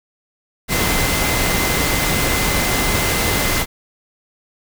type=tone in noise; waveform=sine; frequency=2060 Hz; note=C7; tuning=28 cents flat; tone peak=-25 dBFS; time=0.68-3.66 s; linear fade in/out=50 ms; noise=pink; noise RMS=-18 dBFS; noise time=0.68-3.66 s; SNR=-10 dB; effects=none